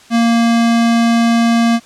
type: tone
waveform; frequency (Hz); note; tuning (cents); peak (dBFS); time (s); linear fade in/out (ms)
square; 232.1; A#3; -7; -10; 0.1-1.8; 50
effects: white hiss -43 dBFS RMS until 1.85 s + low-pass 7000 Hz 12 dB/octave